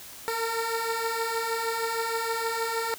15% pulse beating tone pair, 451.3 / 457.7 Hz, A4 / A#4, +44 / -32 cents, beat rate 6.4 Hz, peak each -27 / -22 dBFS, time 0.28-2.94 s, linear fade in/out 0 ms, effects white hiss -44 dBFS RMS until 2.98 s

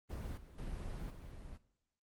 brown noise with level steps, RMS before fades -42 / -55 / -43 / -50 dBFS, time 0.09-1.58 s, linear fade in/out 20 ms, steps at 0.37 / 0.58 / 1.1 s, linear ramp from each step 5 ms, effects noise-tail reverb RT60 0.7 s tail -17 dB re dry + Opus 24 kbps

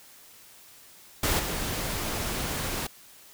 pink noise with level steps, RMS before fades -25 / -31 dBFS, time 1.23-2.87 s, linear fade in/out 5 ms, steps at 1.39 s, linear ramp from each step 5 ms, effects white hiss -52 dBFS RMS until 3.33 s

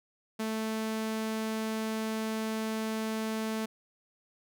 sawtooth tone, 220 Hz, A3, in tune, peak -27 dBFS, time 0.39-3.66 s, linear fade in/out 10 ms, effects none

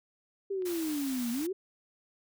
sine exponential two-way sweep, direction down then up, 400.7 to 230.8 to 400.7 Hz, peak -30 dBFS, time 0.5-1.53 s, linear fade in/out 10 ms, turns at 1.31 s
click, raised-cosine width 0.3 ms, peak -38 dBFS, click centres 0.622 s
white band-stop noise, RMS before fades -42 dBFS, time 0.65-1.47 s, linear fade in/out 10 ms, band 120 to 550 Hz, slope 96 dB/octave
effects none

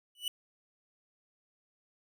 45% pulse tone with exponential growth, 2960 Hz, F#7, in tune, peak -28 dBFS, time 0.15-0.28 s, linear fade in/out 2 ms, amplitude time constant 28 ms, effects none

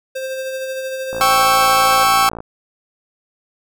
square tone with tremolo, 526 Hz, C5, 9 cents sharp, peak -22 dBFS, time 0.15-2.04 s, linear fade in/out 10 ms, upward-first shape sine, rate 13 Hz, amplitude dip 30%
click train, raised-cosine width 1 ms, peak -15 dBFS, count 73, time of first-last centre 1.13-2.404 s, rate 56.5 Hz
40% pulse chord, C# diminished, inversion second, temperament equal, 784 / 1108.7 / 1318.5 Hz, G5 / C#6 / E6, 0 / 0 / 0 cents, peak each -15 dBFS, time 1.21-2.29 s, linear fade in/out 0 ms
effects none

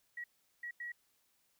sine tone bursts at uneven times, 1917 Hz, A#6, 48 cents sharp, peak -40 dBFS, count 3, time 0.17-0.24 / 0.63-0.71 / 0.8-0.92 s, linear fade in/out 5 ms, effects white hiss -75 dBFS RMS until 1.59 s

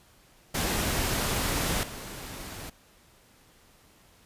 pink noise with level steps, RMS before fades -28 / -40 dBFS, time 0.54-2.7 s, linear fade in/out 10 ms, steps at 1.83 s, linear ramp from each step 2 ms, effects pink hiss -59 dBFS RMS until 4.25 s + resampled to 32000 Hz

